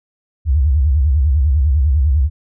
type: tone with vibrato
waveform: sine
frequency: 71 Hz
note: C#2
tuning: 42 cents sharp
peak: -10 dBFS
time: 0.45-2.3 s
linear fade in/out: 50 ms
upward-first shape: sine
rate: 10 Hz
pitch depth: 230 cents each way
effects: none